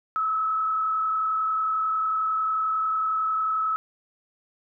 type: tone with frequency modulation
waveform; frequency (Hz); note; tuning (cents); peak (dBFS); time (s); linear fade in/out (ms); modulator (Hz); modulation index
sine; 1294; E6; -32; -22; 0.16-3.76; 0; 31.1; 0.75
effects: none